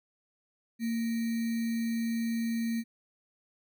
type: tone with sample-and-hold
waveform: sine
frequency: 229.3 Hz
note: A#3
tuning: 28 cents flat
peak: -28 dBFS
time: 0.79-2.84 s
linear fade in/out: 50 ms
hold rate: 2100 Hz
effects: none